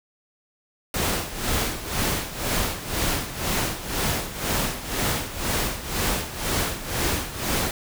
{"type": "noise with tremolo", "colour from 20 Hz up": "pink", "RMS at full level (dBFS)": -23, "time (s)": [0.94, 7.71], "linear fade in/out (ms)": 2, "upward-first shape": "sine", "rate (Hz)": 2, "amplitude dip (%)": 75, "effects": []}